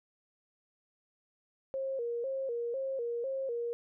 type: tone with vibrato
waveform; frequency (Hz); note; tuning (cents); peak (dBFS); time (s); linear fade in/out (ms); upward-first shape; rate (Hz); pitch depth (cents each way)
sine; 503; B4; +32; -32; 1.74-3.73; 0; square; 2; 110
effects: none